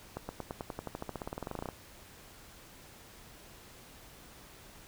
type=accelerating click train; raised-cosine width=1 ms; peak=-23 dBFS; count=24; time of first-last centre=0.17-1.688 s; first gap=120 ms; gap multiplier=0.94; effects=pink hiss -54 dBFS RMS until 4.87 s